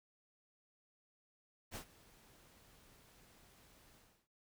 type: noise with ADSR envelope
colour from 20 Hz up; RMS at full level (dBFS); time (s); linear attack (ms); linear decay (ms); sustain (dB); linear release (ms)
pink; -45; 1.71-4.28; 44; 91; -20; 330
effects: none